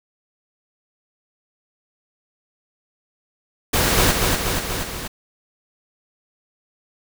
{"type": "noise with echo", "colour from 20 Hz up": "pink", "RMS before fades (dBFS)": -18, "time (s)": [3.73, 4.12], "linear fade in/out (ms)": 10, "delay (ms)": 240, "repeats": 4, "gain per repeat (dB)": -3, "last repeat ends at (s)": 5.08, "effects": []}